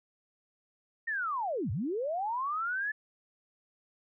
sine linear two-way sweep, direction down then up, 1864.7 to 82.41 to 1748 Hz, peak -30 dBFS, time 1.07-2.92 s, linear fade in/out 10 ms, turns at 1.71 s, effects none

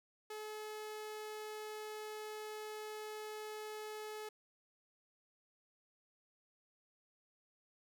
sawtooth tone, 428.1 Hz, A4, 47 cents flat, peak -40 dBFS, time 0.3-4.29 s, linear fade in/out 5 ms, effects none

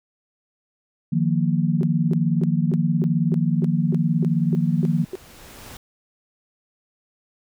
sine chord, Eb suspended second, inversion none, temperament equal, 155.56 / 174.61 / 233.1 Hz, Eb3 / F3 / Bb3, 0 / 0 / 0 cents, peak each -21 / -21 / -24 dBFS, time 1.12-5.05 s, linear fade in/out 10 ms
sine tone bursts, 374.9 Hz, F#4, 23 cents sharp, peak -25 dBFS, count 12, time 1.81-5.154 s, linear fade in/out 0 ms, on 22 ms, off 280 ms
pink noise with exponential growth, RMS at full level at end -39 dBFS, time 3.14-5.77 s, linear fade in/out 2 ms, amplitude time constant 570 ms
effects none

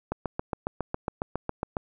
click train, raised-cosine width 1 ms, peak -14 dBFS, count 13, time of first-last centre 0.12-1.768 s, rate 7.28 Hz, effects none

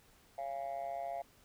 sine tone with amplitude modulation, 689 Hz, F5, 24 cents flat, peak -31 dBFS, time 0.38-1.22 s, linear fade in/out 5 ms, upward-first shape sine, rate 134 Hz, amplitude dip 95%, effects tanh soft clip ceiling -33 dBFS + pink hiss -65 dBFS RMS until 1.44 s

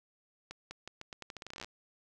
accelerating click train, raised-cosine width 0.2 ms, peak -26 dBFS, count 19, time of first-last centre 0.51-1.645 s, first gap 200 ms, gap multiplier 0.83, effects none

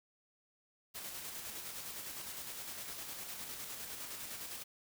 white noise with tremolo, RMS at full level -44 dBFS, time 0.94-4.64 s, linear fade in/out 20 ms, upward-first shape square, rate 9.8 Hz, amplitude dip 30%, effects none

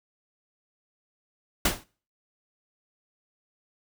pink noise with exponential decay, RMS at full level -18 dBFS, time 1.65-1.84 s, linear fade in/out 5 ms, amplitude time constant 41 ms, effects noise-tail reverb RT60 0.4 s tail -22 dB re dry

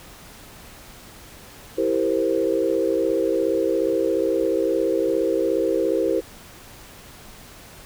sine chord, C dominant seventh, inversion first, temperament equal, 329.6 / 392 / 466.2 / 523.3 Hz, E4 / G4 / Bb4 / C5, 0 / 0 / 0 / 0 cents, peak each -24 dBFS, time 1.77-6.21 s, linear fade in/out 20 ms, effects pink hiss -44 dBFS RMS until 7.85 s

